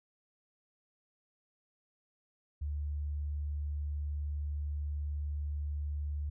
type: tone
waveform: sine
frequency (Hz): 73.42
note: D2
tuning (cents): 0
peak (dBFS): -33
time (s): 2.61-6.3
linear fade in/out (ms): 10
effects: none